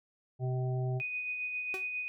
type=harmonic tone; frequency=127.9 Hz; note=C3; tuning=39 cents flat; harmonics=1 / 3 / 5 / 6; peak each=-30 / -40 / -44 / -46 dBFS; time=0.39-1.02 s; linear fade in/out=50 ms
type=tone with tremolo; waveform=sine; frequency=2489 Hz; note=D#7; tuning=in tune; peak=-32 dBFS; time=1-2.08 s; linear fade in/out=0 ms; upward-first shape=sine; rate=7.4 Hz; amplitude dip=35%
type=tone with exponential decay; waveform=sawtooth; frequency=377.6 Hz; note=F#4; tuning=35 cents sharp; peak=-32 dBFS; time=1.74-1.89 s; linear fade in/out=0 ms; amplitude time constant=31 ms
effects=none